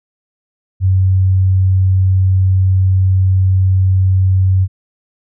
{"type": "tone", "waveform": "sine", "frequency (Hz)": 94.2, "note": "F#2", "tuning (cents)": 32, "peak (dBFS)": -8, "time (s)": [0.8, 4.68], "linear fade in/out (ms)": 50, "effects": []}